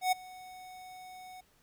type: tone with ADSR envelope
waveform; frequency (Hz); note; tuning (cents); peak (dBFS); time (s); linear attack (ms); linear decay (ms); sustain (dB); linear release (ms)
square; 740; F#5; 0; -24; 0.01-1.41; 110; 13; -23; 9
effects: pink hiss -68 dBFS RMS until 1.62 s